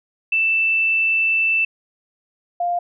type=tone pair in turn; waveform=sine; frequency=2655 / 700.4 Hz; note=E7 / F5; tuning=+12 / +5 cents; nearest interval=octave + major seventh; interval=2307 cents; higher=first; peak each=-15 / -18 dBFS; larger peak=first; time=0.32-1.65 / 2.6-2.79 s; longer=first; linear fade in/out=5 ms; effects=none